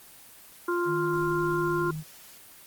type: harmonic tone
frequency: 349.2 Hz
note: F4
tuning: in tune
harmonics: 1 / 3 / 4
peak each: -26 / -31 / -32 dBFS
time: 0.68-1.91 s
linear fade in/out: 5 ms
type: tone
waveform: sine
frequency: 155.56 Hz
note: D#3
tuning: in tune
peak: -32 dBFS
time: 0.85-2.04 s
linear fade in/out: 50 ms
effects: white hiss -50 dBFS RMS until 2.66 s + Opus 24 kbps